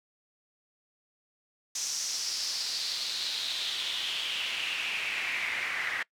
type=noise with band-pass filter sweep; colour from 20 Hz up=pink; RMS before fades=-33 dBFS; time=1.75-6.03 s; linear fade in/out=5 ms; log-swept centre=6100 to 1900 Hz; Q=4.3; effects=noise-tail reverb RT60 0.1 s tail -23 dB re dry